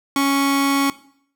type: tone pair together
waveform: sawtooth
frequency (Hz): 277.2 / 554.4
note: C#4 / C#5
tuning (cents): 0 / 0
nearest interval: octave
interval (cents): 1200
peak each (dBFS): -12 / -16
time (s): 0.16-0.9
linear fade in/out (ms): 2
effects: noise-tail reverb RT60 0.6 s tail -18 dB re dry